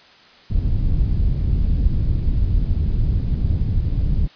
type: low-pass noise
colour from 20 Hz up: pink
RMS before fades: -18 dBFS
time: 0.5-4.28 s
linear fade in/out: 10 ms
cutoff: 110 Hz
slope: 12 dB/octave
effects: white hiss -48 dBFS RMS until 4.35 s + resampled to 11025 Hz